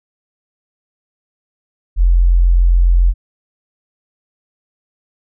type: tone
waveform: sine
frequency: 43.65 Hz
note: F1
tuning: in tune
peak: -7 dBFS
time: 1.96-3.14 s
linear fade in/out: 50 ms
effects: none